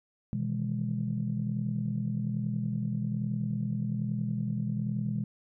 sine chord, E major seventh, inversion second, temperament just, 123.61 / 154.51 / 164.81 / 206 Hz, B2 / D#3 / E3 / G#3, +2 / -12 / 0 / -14 cents, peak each -32 / -37 / -36 / -32 dBFS, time 0.33-5.24 s, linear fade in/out 0 ms, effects tanh soft clip ceiling -19 dBFS

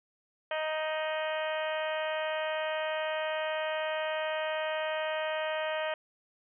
harmonic tone with a mistuned harmonic, 312 Hz, D#4, 5 cents sharp, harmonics 2 / 3 / 4 / 5 / 6 / 7 / 8 / 9 / 10, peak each -32 / -39 / -42 / -41 / -40 / -47 / -43 / -47 / -44 dBFS, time 0.51-5.94 s, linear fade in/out 2 ms, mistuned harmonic 9, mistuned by +26 cents, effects none

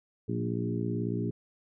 harmonic tone with a mistuned harmonic, 58.2 Hz, A#1, 2 cents flat, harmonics 2 / 3 / 4 / 5 / 6 / 7, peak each -33 / -35 / -36 / -37 / -38 / -38 dBFS, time 0.28-1.31 s, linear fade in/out 10 ms, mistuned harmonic 3, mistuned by +36 cents, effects none

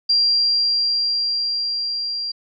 sine tone with level ramp, 4754 Hz, D8, 20 cents sharp, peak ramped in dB -13 to -23 dBFS, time 0.09-2.32 s, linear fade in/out 10 ms, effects none

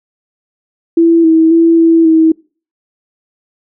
sine tone with pitch steps, 333.2 / 322.7 / 331.8 / 329.5 / 321.3 Hz, E4 / E4 / E4 / E4 / E4, +19 / -37 / +11 / -1 / -44 cents, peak -4 dBFS, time 0.97-2.32 s, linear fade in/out 5 ms, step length 270 ms, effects noise-tail reverb RT60 0.4 s tail -26 dB re dry

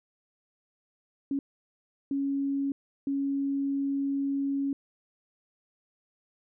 sine tone bursts at uneven times, 277.2 Hz, C#4, in tune, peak -26 dBFS, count 3, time 1.31-1.39 / 2.11-2.72 / 3.07-4.73 s, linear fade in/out 2 ms, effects none

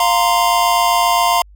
square chord, F suspended fourth, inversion none, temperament equal with one note detuned, 698.5 / 932.3 / 1039.9 Hz, F5 / Bb5 / C6, 0 / 0 / -11 cents, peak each -17 dBFS, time 0-1.42 s, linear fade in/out 2 ms, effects added 50 Hz sine -40 dBFS peak until 1.55 s

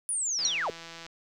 sine linear sweep, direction down, 9956 to 375.1 Hz, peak -27 dBFS, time 0.09-0.7 s, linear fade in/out 0 ms
click train, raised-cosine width 0.2 ms, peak -26 dBFS, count 113, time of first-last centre 0.39-1.065 s, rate 166 Hz
sine tone with exponential decay, 5720 Hz, F8, 41 cents sharp, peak -20 dBFS, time 0.45-0.58 s, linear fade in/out 1 ms, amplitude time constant 27 ms
effects none

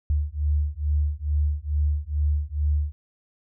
sine beating tone pair, 73 / 75.3 Hz, D2 / D2, -10 / +44 cents, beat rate 2.3 Hz, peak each -24 dBFS, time 0.1-2.92 s, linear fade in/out 0 ms, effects none

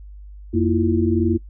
sine tone cluster, 89.4 / 232.3 / 324.9 / 346.6 Hz, F2 / A#3 / E4 / F4, +41 / -6 / -25 / -13 cents, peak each -21 dBFS, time 0.53-1.38 s, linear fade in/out 20 ms, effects noise-tail reverb RT60 0.1 s tail -22 dB re dry + added 50 Hz sine -36 dBFS peak until 1.49 s

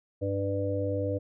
harmonic tone, 99 Hz, G2, 18 cents sharp, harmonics 1 / 3 / 5 / 6, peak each -31 / -34 / -31 / -35 dBFS, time 0.21-1.19 s, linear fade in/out 20 ms, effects none

